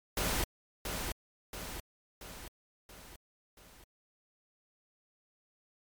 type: noise with echo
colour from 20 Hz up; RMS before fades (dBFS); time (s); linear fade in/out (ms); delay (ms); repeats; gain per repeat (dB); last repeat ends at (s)
pink; -32; 0.17-0.44; 2; 680; 5; -5; 3.84
effects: MP3 96 kbps